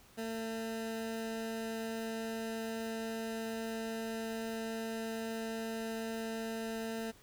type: tone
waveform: 20% pulse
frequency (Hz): 224.7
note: A3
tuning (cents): +37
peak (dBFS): -32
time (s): 0.17-7.12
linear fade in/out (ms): 20
effects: pink hiss -61 dBFS RMS until 7.22 s